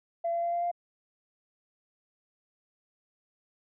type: tone with pitch steps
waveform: sine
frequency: 678 / 682.7 / 687.5 / 692.2 / 697.1 Hz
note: E5 / F5 / F5 / F5 / F5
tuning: +49 / -40 / -27 / -16 / -3 cents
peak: -26 dBFS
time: 0.24-0.715 s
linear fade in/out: 10 ms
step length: 95 ms
effects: tanh soft clip ceiling -22 dBFS